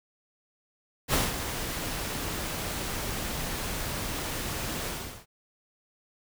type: noise with ADSR envelope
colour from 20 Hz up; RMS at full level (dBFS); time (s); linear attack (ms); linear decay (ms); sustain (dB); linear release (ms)
pink; -24; 1.08-5.26; 54; 190; -9; 390
effects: none